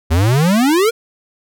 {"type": "exponential sweep", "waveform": "square", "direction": "up", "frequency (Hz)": [76.2, 481.1], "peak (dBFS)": -11, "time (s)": [0.1, 0.91], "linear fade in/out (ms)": 20, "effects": []}